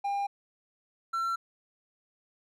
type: tone pair in turn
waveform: triangle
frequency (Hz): 802 / 1351.2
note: G5 / E6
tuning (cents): +39 / +42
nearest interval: major sixth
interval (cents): 903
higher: second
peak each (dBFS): -26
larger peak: neither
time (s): 0.04-0.27 / 1.13-1.36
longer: neither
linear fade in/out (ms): 10
effects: none